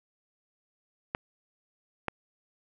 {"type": "clicks", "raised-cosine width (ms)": 0.5, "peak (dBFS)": -14, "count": 2, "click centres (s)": [1.149, 2.083], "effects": []}